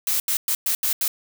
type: noise bursts at uneven times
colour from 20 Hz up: blue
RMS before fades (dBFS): -22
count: 6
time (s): 0.07-0.2 / 0.28-0.37 / 0.48-0.55 / 0.66-0.75 / 0.83-0.93 / 1.01-1.08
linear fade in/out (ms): 2
effects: none